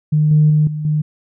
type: tone with level steps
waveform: sine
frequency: 152.1 Hz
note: D#3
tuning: 39 cents flat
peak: -10 / -7 / -9 / -20 / -13 dBFS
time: 0.12-1.02 s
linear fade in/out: 10 ms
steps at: 0.31 / 0.5 / 0.67 / 0.85 s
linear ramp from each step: 2 ms
effects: tanh soft clip ceiling -3 dBFS